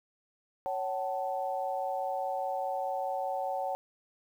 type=chord; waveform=sine; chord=F# minor; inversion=second; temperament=equal with one note detuned; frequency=554.4 / 755.1 / 880 Hz; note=C#5 / F#5 / A5; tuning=0 / +35 / 0 cents; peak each=-35 / -33 / -38 dBFS; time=0.66-3.75 s; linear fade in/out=0 ms; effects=10-bit